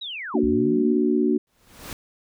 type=linear two-way sweep; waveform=sine; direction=down then up; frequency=3951 to 56.7 to 269.6 Hz; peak=-30 dBFS; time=0.01-0.98 s; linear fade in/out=10 ms; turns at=0.44 s
type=chord; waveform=sine; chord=Bb augmented; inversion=none; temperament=equal; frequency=233.1 / 293.7 / 370 Hz; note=Bb3 / D4 / F#4; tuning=0 / 0 / 0 cents; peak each=-22 dBFS; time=0.34-1.38 s; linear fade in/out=10 ms
type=noise with exponential growth; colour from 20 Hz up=pink; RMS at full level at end=-33 dBFS; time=1.47-1.93 s; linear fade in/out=1 ms; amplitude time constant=100 ms
effects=none